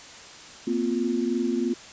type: chord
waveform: sine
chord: Bb suspended second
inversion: none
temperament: equal with one note detuned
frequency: 233.1 / 256.1 / 349.2 Hz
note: Bb3 / C4 / F4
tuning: 0 / -37 / 0 cents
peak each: -27 dBFS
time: 0.67-1.74 s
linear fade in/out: 5 ms
effects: white hiss -44 dBFS RMS until 1.92 s + resampled to 16000 Hz